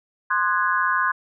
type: chord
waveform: sine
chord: Ab dominant seventh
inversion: first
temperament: equal with one note detuned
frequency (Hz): 1046.5 / 1220.3 / 1480 / 1661.2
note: C6 / Eb6 / Gb6 / Ab6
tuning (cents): 0 / -34 / 0 / 0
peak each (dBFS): -22 / -27 / -24 / -24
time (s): 0.3-1.12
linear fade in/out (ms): 10
effects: none